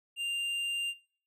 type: tone with tanh clipping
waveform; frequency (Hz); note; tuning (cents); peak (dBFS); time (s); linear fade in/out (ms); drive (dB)
sine; 2792; F7; -1; -33; 0.16-0.94; 50; 8
effects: noise-tail reverb RT60 0.5 s tail -20 dB re dry

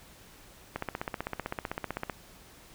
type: click train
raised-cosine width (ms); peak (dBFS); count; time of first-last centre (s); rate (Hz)
0.5; -17; 22; 0.76-2.098; 15.7
effects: pink hiss -54 dBFS RMS until 2.74 s

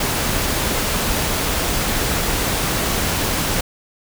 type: noise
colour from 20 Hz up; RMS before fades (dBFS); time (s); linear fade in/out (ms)
pink; -20; 0-3.61; 5
effects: none

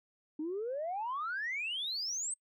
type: exponential sweep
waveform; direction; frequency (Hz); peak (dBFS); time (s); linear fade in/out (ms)
sine; up; 296 to 8450; -33; 0.39-2.34; 5
effects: noise-tail reverb RT60 0.1 s tail -26 dB re dry + tanh soft clip ceiling -30 dBFS

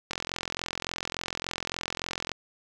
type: click train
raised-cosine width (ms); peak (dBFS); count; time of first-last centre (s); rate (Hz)
0.2; -13; 97; 0.11-2.317; 43.5
effects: none

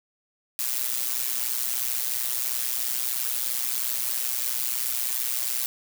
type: noise with amplitude modulation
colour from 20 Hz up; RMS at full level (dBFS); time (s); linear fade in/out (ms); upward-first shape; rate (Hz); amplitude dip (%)
blue; -24; 0.59-5.66; 0; sine; 123; 80
effects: none

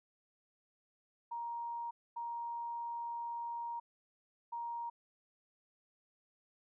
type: tone bursts at uneven times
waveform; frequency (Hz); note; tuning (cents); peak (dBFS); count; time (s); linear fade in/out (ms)
sine; 939; A#5; +12; -38; 3; 1.31-1.91 / 2.16-3.8 / 4.52-4.9; 10
effects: none

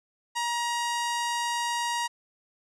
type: tone with low-pass filter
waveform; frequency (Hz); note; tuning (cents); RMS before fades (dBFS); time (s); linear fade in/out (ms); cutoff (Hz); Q
sawtooth; 948; A#5; +29; -29; 0.35-2.08; 20; 8100; 1.3
effects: none

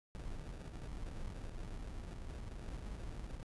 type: noise with sample-and-hold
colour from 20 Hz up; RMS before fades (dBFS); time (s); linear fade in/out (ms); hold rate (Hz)
brown; -45; 0.15-3.43; 0; 1050
effects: resampled to 24000 Hz

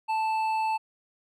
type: tone with hard clipping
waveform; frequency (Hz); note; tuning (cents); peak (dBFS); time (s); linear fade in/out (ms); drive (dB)
sine; 880; A5; 0; -26; 0.08-0.78; 20; 7
effects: none

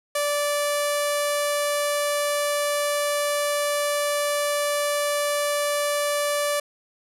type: tone with low-pass filter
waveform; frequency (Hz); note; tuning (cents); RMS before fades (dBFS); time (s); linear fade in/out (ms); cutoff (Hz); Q
sawtooth; 583; D5; -13; -24; 0.15-6.6; 5; 11000; 2.5
effects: none

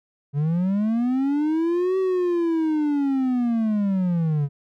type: linear two-way sweep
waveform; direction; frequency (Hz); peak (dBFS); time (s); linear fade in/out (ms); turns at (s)
triangle; up then down; 138.59 to 381.7 to 138.59; -17; 0.33-4.49; 50; 1.98
effects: none

